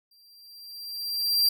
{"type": "tone with exponential growth", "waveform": "45% pulse", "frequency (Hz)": 4729, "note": "D8", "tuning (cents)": 11, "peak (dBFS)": -17, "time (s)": [0.11, 1.49], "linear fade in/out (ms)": 5, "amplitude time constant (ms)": 300, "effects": []}